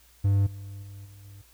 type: tone with level steps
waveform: triangle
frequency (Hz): 99.4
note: G2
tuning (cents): +25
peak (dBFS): -17 / -35 / -38 / -44 / -42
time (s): 0.24-1.42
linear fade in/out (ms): 10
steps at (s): 0.46 / 0.82 / 1.05 / 1.24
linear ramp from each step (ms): 10
effects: added 59 Hz sine -59 dBFS peak until 1.53 s + white hiss -59 dBFS RMS until 1.53 s